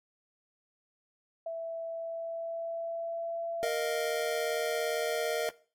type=tone with pitch glide; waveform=sine; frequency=661 to 672.2 Hz; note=E5 to E5; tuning=+5 to +34 cents; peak=-33 dBFS; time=1.46-3.68 s; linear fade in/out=5 ms; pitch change=+29 cents; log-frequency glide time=1.86-3.45 s
type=chord; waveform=square; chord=Bb suspended fourth; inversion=none; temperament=just; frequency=466.2 / 621.6 / 699.2 Hz; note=Bb4 / Eb5 / F5; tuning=0 / -2 / +2 cents; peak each=-33 / -34 / -38 dBFS; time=3.63-5.49 s; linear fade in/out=0 ms
effects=noise-tail reverb RT60 0.4 s tail -20 dB re dry + AAC 64 kbps